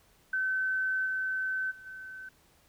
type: tone with level steps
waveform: sine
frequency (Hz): 1529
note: G6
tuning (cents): -44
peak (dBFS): -27 / -29 / -47 / -41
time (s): 0.33-2.29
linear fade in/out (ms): 5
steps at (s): 1.05 / 1.7 / 1.85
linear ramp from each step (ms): 20
effects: pink hiss -64 dBFS RMS until 2.68 s